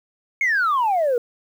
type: exponential sweep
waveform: sine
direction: down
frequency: 2217 to 462.6 Hz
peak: -15 dBFS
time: 0.41-1.18 s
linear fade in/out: 2 ms
effects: tanh soft clip ceiling -14 dBFS + 8-bit